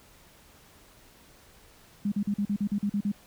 sine tone bursts, 203.7 Hz, G#3, 33 cents flat, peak -24 dBFS, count 10, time 2.05-3.118 s, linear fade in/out 5 ms, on 69 ms, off 42 ms, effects pink hiss -56 dBFS RMS until 3.26 s

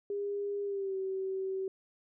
sine tone with pitch glide, 404.8 to 382.1 Hz, G#4 to G4, -44 to -44 cents, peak -32 dBFS, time 0.1-1.68 s, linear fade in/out 2 ms, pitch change -100 cents, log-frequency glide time 0.64-0.96 s, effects none

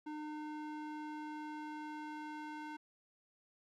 square tone with band-pass filter sweep, 303.7 Hz, D#4, 42 cents flat, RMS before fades -45 dBFS, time 0.06-2.77 s, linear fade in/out 10 ms, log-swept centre 640 to 1100 Hz, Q 0.88, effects none

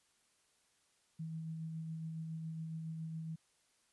sine tone with tremolo, 161 Hz, E3, 41 cents flat, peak -39 dBFS, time 1.19-3.36 s, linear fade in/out 10 ms, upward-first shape sine, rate 7.2 Hz, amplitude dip 25%, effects white hiss -74 dBFS RMS until 3.92 s + resampled to 24000 Hz

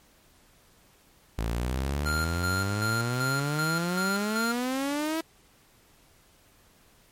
sawtooth exponential sweep, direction up, 54.2 to 328.5 Hz, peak -23 dBFS, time 1.38-5.21 s, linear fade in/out 5 ms
square tone with tremolo, 1394 Hz, F6, 4 cents flat, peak -28 dBFS, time 2.05-4.53 s, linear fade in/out 20 ms, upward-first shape square, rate 2.6 Hz, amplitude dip 60%
effects pink hiss -60 dBFS RMS until 7.11 s + MP3 64 kbps

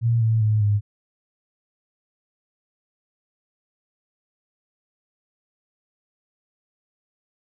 sine tone with pitch steps, 116.54 / 111.99 / 107.61 / 103.41 Hz, A#2 / A2 / A2 / G#2, 0 / +31 / -38 / -7 cents, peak -16 dBFS, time 0.01-0.81 s, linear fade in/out 50 ms, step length 200 ms, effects none

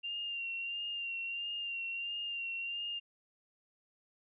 sine tone with vibrato, 2779 Hz, F7, 9 cents flat, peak -36 dBFS, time 0.03-3 s, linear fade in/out 20 ms, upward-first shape sine, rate 1.5 Hz, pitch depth 33 cents each way, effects none

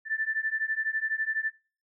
sine beating tone pair, 1760 / 1772 Hz, A6 / A6, 0 / +12 cents, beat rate 12 Hz, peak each -30 dBFS, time 0.05-1.52 s, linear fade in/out 50 ms, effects noise-tail reverb RT60 0.4 s tail -23 dB re dry

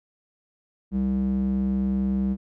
square tone with band-pass filter, 65.41 Hz, C2, in tune, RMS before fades -24 dBFS, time 0.91-2.37 s, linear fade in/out 50 ms, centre 200 Hz, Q 3.3, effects none

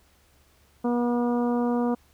harmonic tone, 241 Hz, B3, 42 cents flat, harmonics 1 / 2 / 3 / 4 / 5 / 6, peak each -23 / -28 / -33 / -35 / -39 / -47 dBFS, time 0.84-1.95 s, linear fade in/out 10 ms, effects added 71 Hz sine -62 dBFS peak until 2.13 s + pink hiss -62 dBFS RMS until 2.13 s

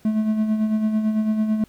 triangle tone with tremolo, 216.5 Hz, A3, 28 cents flat, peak -14 dBFS, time 0.05-1.64 s, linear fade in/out 2 ms, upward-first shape sine, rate 9 Hz, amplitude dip 50%, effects pink hiss -56 dBFS RMS until 1.68 s

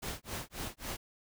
pink noise with tremolo, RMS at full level -38 dBFS, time 0.02-0.97 s, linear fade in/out 10 ms, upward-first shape sine, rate 3.7 Hz, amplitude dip 100%, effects none

